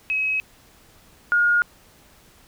sine tone pair in turn, 2554 / 1428.4 Hz, D#7 / F6, +45 / +39 cents, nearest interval minor seventh, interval 1006 cents, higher first, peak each -20 / -15 dBFS, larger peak second, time 0.1-0.4 / 1.32-1.62 s, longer neither, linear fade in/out 0 ms, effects pink hiss -53 dBFS RMS until 2.47 s

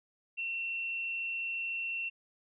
sine tone with frequency modulation, 2714 Hz, E7, 50 cents sharp, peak -33 dBFS, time 0.37-2.1 s, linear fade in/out 20 ms, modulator 130 Hz, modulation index 0.29, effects none

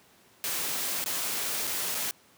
white noise with dropouts, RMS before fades -31 dBFS, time 0.44-2.11 s, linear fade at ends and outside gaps 0 ms, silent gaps 1.041-1.06 / 1.671-1.675 / 1.945-1.95 s, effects pink hiss -59 dBFS RMS until 2.37 s + high-pass 150 Hz 12 dB/octave

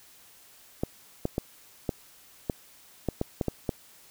clicks, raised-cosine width 2 ms, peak -13 dBFS, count 10, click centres 0.835 / 1.254 / 1.381 / 1.892 / 2.498 / 3.087 / 3.214 / 3.412 / 3.483 / 3.692 s, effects white hiss -55 dBFS RMS until 4.1 s

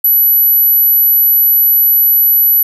sine tone, 11870 Hz, F#9, 4 cents sharp, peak -6 dBFS, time 0.04-2.63 s, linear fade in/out 5 ms, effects none

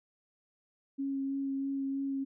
sine tone with vibrato, 273.3 Hz, C#4, 24 cents flat, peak -31 dBFS, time 0.98-2.25 s, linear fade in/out 20 ms, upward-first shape sine, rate 3.1 Hz, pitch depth 12 cents each way, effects none

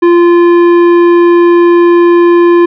sine tone with tanh clipping, 345.7 Hz, F4, 18 cents flat, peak -4 dBFS, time 0.02-2.66 s, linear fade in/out 10 ms, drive 12 dB, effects none

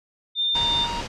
sine tone, 3607 Hz, A7, 42 cents sharp, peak -20 dBFS, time 0.35-0.88 s, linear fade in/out 50 ms
pink low-pass noise, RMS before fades -32 dBFS, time 0.54-1.08 s, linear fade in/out 20 ms, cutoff 6500 Hz, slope 24 dB/octave
harmonic tone, 940 Hz, A#5, 14 cents sharp, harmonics 1 / 3 / 4 / 5, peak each -28 / -38 / -40 / -42 dBFS, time 0.55-1.01 s, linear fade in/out 5 ms
effects none

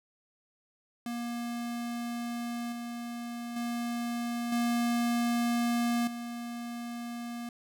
square tone with level steps, 237.3 Hz, A#3, 31 cents sharp, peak -34 / -37 / -32 / -27 / -37 dBFS, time 1.06-7.49 s, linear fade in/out 2 ms, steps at 2.72 / 3.56 / 4.52 / 6.07 s, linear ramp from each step 5 ms, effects none

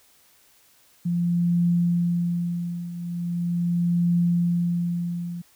sine tone with tremolo, 173.1 Hz, F3, 15 cents flat, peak -17 dBFS, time 1.05-5.42 s, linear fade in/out 10 ms, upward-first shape triangle, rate 0.4 Hz, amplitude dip 80%, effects white hiss -58 dBFS RMS until 5.55 s

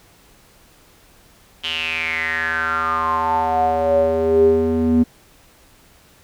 square tone with band-pass filter sweep, 81 Hz, E2, 30 cents flat, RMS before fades -18 dBFS, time 1.63-5.04 s, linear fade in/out 20 ms, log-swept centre 3100 to 260 Hz, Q 8.4, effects pink hiss -51 dBFS RMS until 6.23 s

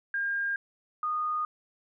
sine tone pair in turn, 1610 / 1231 Hz, G6 / D#6, +46 / -19 cents, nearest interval perfect fourth, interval 465 cents, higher first, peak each -27 dBFS, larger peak neither, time 0.14-0.56 / 1.03-1.45 s, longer neither, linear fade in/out 2 ms, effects none

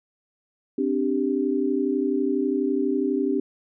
sine chord, C suspended second, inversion none, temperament equal, 261.6 / 293.7 / 392 Hz, C4 / D4 / G4, 0 / 0 / 0 cents, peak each -25 dBFS, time 0.78-3.4 s, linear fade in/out 5 ms, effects none

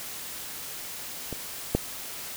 clicks, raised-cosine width 2 ms, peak -20 / -8 dBFS, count 2, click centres 1.327 / 1.75 s, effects white hiss -38 dBFS RMS until 2.36 s

